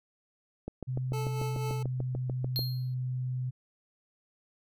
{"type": "click train", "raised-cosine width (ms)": 2, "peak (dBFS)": -23, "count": 14, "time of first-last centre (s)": [0.68, 2.592], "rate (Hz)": 6.8}
{"type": "tone with pitch glide", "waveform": "sine", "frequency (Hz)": [128.3, 127.12], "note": ["C3", "C3"], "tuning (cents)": [-34, -50], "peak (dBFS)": -30, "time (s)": [0.87, 3.51], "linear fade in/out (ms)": 20, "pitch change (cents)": -16, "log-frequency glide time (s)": [1.34, 2.16]}
{"type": "tone with tremolo", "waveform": "25% pulse", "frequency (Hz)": 436.2, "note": "A4", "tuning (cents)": -15, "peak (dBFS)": -31, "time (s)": [1.13, 1.83], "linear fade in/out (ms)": 5, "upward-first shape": "sine", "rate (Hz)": 4.1, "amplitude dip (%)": 45}
{"type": "tone with exponential decay", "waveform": "square", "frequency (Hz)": 4227, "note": "C8", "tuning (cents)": 17, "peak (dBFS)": -28, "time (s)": [2.56, 2.94], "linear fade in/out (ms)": 0, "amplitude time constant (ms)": 81}
{"effects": []}